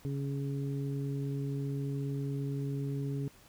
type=harmonic tone; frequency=139.2 Hz; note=C#3; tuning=8 cents sharp; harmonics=1 / 2 / 3; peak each=-33 / -39 / -43 dBFS; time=0.05-3.28 s; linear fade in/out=0 ms; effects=pink hiss -59 dBFS RMS until 3.48 s